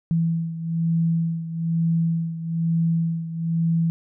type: beating tone pair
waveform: sine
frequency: 165.2 / 166.3 Hz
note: E3 / E3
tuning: +4 / +16 cents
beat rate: 1.1 Hz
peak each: -21 / -26 dBFS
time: 0.11-3.9 s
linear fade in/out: 0 ms
effects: none